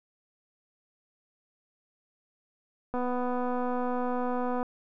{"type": "click train", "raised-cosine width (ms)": 1, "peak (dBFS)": -19, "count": 420, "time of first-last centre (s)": [2.94, 4.63], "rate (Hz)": 248, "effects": []}